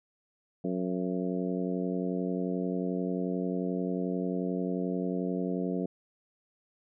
harmonic tone with a mistuned harmonic, 91.3 Hz, F#2, 23 cents flat, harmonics 2 / 3 / 4 / 5 / 6 / 7, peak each -32 / -34 / -37 / -37 / -42 / -42 dBFS, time 0.64-5.86 s, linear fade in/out 5 ms, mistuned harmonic 7, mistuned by +69 cents, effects none

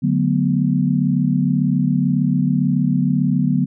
sine chord, B minor seventh, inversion first, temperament equal, 146.83 / 185 / 220 / 246.9 Hz, D3 / F#3 / A3 / B3, 0 / 0 / 0 / 0 cents, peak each -19 / -19 / -25 / -19 dBFS, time 0.02-3.66 s, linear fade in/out 20 ms, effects none

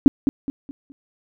sine tone with echo, 277.2 Hz, C#4, in tune, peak -4 dBFS, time 0.06-0.08 s, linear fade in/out 0 ms, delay 210 ms, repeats 4, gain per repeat -9 dB, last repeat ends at 0.92 s, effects none

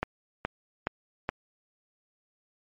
click train, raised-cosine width 0.5 ms, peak -12 dBFS, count 4, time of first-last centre 0.03-1.291 s, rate 2.38 Hz, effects MP3 48 kbps

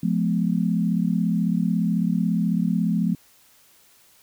sine tone cluster, 174.5 / 212.6 / 248.8 Hz, F3 / G#3 / B3, -1 / +41 / +13 cents, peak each -22 / -23 / -27 dBFS, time 0.03-3.15 s, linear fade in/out 5 ms, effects white hiss -56 dBFS RMS until 4.22 s

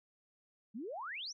sine exponential sweep, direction up, 196 to 6272 Hz, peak -40 dBFS, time 0.74-1.33 s, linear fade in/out 20 ms, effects none

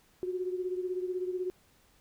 sine beating tone pair, 363.4 / 379.4 Hz, F#4 / F#4, -31 / +43 cents, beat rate 16 Hz, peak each -32 / -38 dBFS, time 0.23-1.5 s, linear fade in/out 0 ms, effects pink hiss -65 dBFS RMS until 2 s

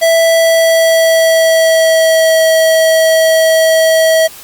square tone with pitch glide, 659.3 to 644.6 Hz, E5 to E5, 0 to -39 cents, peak -7 dBFS, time 0.01-4.28 s, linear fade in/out 20 ms, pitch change -39 cents, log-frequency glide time 0.15-2.44 s, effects white hiss -33 dBFS RMS until 4.43 s + Opus 48 kbps

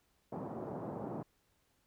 pink band-pass noise, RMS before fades -42 dBFS, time 0.32-1.23 s, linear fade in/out 5 ms, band 130 to 910 Hz, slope 24 dB/octave, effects pink hiss -75 dBFS RMS until 1.86 s

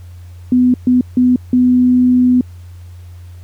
sine tone bursts at uneven times, 249.9 Hz, B3, 21 cents sharp, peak -7 dBFS, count 4, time 0.52-0.74 / 0.87-1.01 / 1.17-1.36 / 1.53-2.41 s, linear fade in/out 2 ms, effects added 88 Hz sine -31 dBFS peak until 3.43 s + pink hiss -51 dBFS RMS until 3.43 s

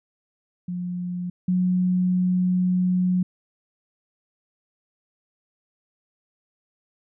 sine tone pair in turn, 178.2 / 181.94 Hz, F3 / F#3, +35 / -29 cents, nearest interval unison, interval 36 cents, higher second, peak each -26 / -18 dBFS, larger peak second, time 0.68-1.3 / 1.48-3.23 s, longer second, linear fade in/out 5 ms, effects none

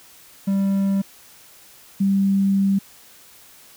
triangle / sine tone pair in turn, 196 / 196 Hz, G3 / G3, 0 / 0 cents, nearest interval unison, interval 0 cents, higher neither, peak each -15 dBFS, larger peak neither, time 0.47-1.02 / 2-2.79 s, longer second, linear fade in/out 10 ms, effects white hiss -48 dBFS RMS until 3.76 s

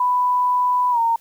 sine tone with pitch glide, 992 to 920.2 Hz, B5 to A#5, +7 to -23 cents, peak -15 dBFS, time 0-1.16 s, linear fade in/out 5 ms, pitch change -130 cents, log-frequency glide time 0.91-0.99 s, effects white hiss -54 dBFS RMS until 1.2 s

